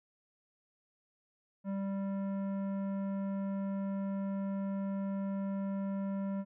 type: tone with tanh clipping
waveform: triangle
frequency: 196 Hz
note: G3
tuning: in tune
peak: -35 dBFS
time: 1.64-6.45 s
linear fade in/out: 50 ms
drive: 17 dB
effects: none